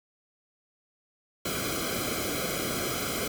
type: noise with comb filter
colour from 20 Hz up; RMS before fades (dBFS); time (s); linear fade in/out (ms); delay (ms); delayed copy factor
pink; -31; 1.45-3.28; 5; 1.1; -0.95
effects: none